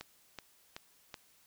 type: click train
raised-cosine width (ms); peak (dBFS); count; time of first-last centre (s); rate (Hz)
0.2; -25; 4; 0.01-1.142; 2.65
effects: white hiss -66 dBFS RMS until 1.46 s